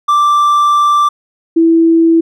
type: tone pair in turn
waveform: triangle / sine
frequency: 1174.7 / 329.6 Hz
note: D6 / E4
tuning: 0 / 0 cents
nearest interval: octave + minor seventh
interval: 2200 cents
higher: first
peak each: -5 dBFS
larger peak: neither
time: 0.08-1.09 / 1.56-2.21 s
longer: first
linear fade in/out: 10 ms
effects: none